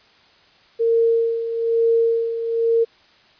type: tone with tremolo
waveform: sine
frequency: 459.3 Hz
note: A#4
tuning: 26 cents flat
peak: -13 dBFS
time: 0.79-2.85 s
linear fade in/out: 20 ms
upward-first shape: sine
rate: 1.1 Hz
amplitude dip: 65%
effects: white hiss -53 dBFS RMS until 3.39 s + resampled to 11025 Hz